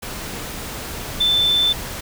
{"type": "tone in noise", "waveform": "sine", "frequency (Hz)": 3533, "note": "A7", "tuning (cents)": 6, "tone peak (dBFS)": -14, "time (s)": [1.2, 1.73], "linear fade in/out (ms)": 10, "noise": "pink", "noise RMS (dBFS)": -30, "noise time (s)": [0.02, 2.01], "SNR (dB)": 13, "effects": []}